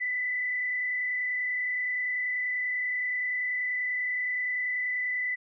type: tone with frequency modulation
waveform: sine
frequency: 1995 Hz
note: B6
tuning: 17 cents sharp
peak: -27 dBFS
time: 0-5.36 s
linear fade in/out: 20 ms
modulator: 30.4 Hz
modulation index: 0.86
effects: none